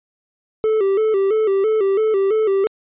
triangle tone with vibrato, 412.7 Hz, G#4, 11 cents flat, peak -12 dBFS, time 0.64-2.67 s, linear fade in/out 0 ms, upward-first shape square, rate 3 Hz, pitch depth 97 cents each way, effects resampled to 8000 Hz

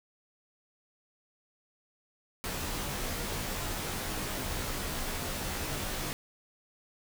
pink noise with comb filter, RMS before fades -35 dBFS, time 2.44-6.13 s, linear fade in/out 0 ms, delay 18 ms, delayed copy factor -1, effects none

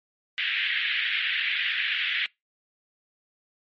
pink band-pass noise, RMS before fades -27 dBFS, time 0.38-2.26 s, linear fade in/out 0 ms, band 1700 to 3400 Hz, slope 48 dB/octave, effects noise-tail reverb RT60 0.2 s tail -25 dB re dry + MP3 32 kbps

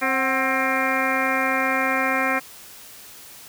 harmonic tone with a mistuned harmonic, 265.2 Hz, C4, 23 cents sharp, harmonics 1 / 2 / 3 / 4 / 5 / 6 / 7 / 8 / 9, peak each -28 / -28 / -28 / -28 / -28 / -28 / -28 / -28 / -28 dBFS, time 0.01-2.4 s, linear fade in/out 20 ms, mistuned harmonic 3, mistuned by -85 cents, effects white hiss -43 dBFS RMS until 3.48 s

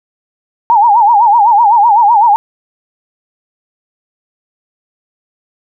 sine tone with vibrato, 880 Hz, A5, in tune, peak -4 dBFS, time 0.7-2.36 s, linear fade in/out 0 ms, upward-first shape sine, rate 7.9 Hz, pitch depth 160 cents each way, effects none

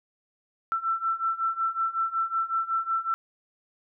sine beating tone pair, 1335 / 1340.4 Hz, E6 / E6, +22 / +29 cents, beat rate 5.4 Hz, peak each -29 / -27 dBFS, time 0.72-3.14 s, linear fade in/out 0 ms, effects none

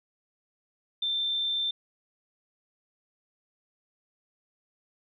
sine tone, 3566 Hz, A7, 22 cents sharp, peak -26 dBFS, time 1.02-1.71 s, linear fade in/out 5 ms, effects none

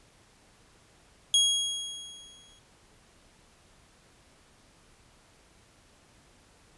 sawtooth tone with exponential decay, 3300 Hz, G#7, 12 cents flat, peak -15 dBFS, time 1.34-2.59 s, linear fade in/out 1 ms, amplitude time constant 270 ms, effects pink hiss -60 dBFS RMS until 6.77 s + resampled to 24000 Hz

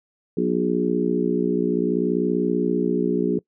harmonic tone with a mistuned harmonic, 60.6 Hz, B1, 32 cents flat, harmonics 3 / 4 / 5 / 6 / 7, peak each -25 / -25 / -25 / -25 / -25 dBFS, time 0.37-3.39 s, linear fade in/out 5 ms, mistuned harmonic 7, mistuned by -23 cents, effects noise-tail reverb RT60 0.1 s tail -23 dB re dry

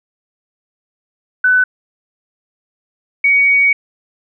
sine tone pair in turn, 1500 / 2247 Hz, F#6 / C#7, +23 / +23 cents, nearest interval perfect fifth, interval 700 cents, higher second, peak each -8 dBFS, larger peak neither, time 1.44-1.64 / 3.24-3.73 s, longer second, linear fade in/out 5 ms, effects none

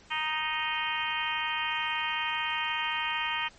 harmonic tone, 311.1 Hz, D#4, in tune, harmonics 3 / 4 / 5 / 6 / 7 / 8 / 9 / 10, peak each -34 / -37 / -41 / -35 / -38 / -35 / -39 / -36 dBFS, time 0.1-3.49 s, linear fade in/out 20 ms, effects pink hiss -56 dBFS RMS until 3.58 s + MP3 32 kbps

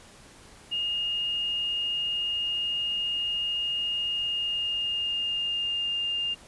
sine tone with pitch glide, 2843 to 2809 Hz, F7 to F7, +30 to +9 cents, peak -26 dBFS, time 0.71-6.35 s, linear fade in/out 20 ms, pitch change -21 cents, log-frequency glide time 4.08-6.01 s, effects pink hiss -51 dBFS RMS until 6.47 s + resampled to 24000 Hz

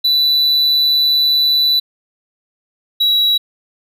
triangle tone pair in turn, 3975 / 3889 Hz, B7 / B7, +10 / -27 cents, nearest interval unison, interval 37 cents, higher first, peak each -9 dBFS, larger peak neither, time 0.04-1.8 / 3-3.38 s, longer first, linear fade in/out 10 ms, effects none

